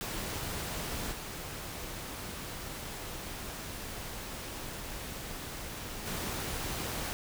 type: noise with level steps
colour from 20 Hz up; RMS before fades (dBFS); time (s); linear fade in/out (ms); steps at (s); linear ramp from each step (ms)
pink; -37 / -41 / -36; 0.01-7.13; 0; 1.11 / 6.05; 20
effects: none